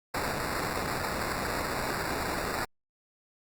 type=noise with sample-and-hold; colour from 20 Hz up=violet; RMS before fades=-32 dBFS; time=0.14-2.65 s; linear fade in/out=5 ms; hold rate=3150 Hz; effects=Opus 48 kbps

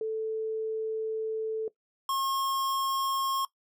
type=tone pair in turn; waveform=sine / square; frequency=440 / 1079.7 Hz; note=A4 / C#6; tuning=0 / -46 cents; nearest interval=octave + major third; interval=1554 cents; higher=second; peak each=-28 dBFS; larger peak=neither; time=0.01-1.68 / 2.09-3.45 s; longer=first; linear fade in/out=2 ms; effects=noise-tail reverb RT60 0.1 s tail -19 dB re dry

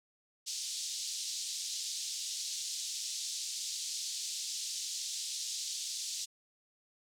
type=band-pass noise; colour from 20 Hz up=white; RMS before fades=-39 dBFS; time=0.46-6.26 s; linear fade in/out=20 ms; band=3700 to 7300 Hz; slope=24 dB/octave; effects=none

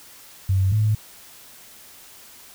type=tone pair in turn; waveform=sine; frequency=95.5 / 107.2 Hz; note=G2 / A2; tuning=-45 / -45 cents; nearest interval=major second; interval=200 cents; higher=second; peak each=-16 dBFS; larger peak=neither; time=0.49-0.72 / 0.72-0.95 s; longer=neither; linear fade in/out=5 ms; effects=white hiss -46 dBFS RMS until 2.54 s

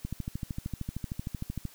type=click train; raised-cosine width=5 ms; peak=-21 dBFS; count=22; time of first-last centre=0.05-1.653 s; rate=13.1 Hz; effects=white hiss -55 dBFS RMS until 1.74 s

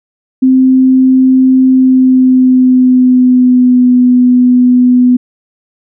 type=tone with pitch glide; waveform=sine; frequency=260 to 248.8 Hz; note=C4 to B3; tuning=-11 to +13 cents; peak=-3 dBFS; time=0.42-5.17 s; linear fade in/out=10 ms; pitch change=-76 cents; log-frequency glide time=1.68-3.93 s; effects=none

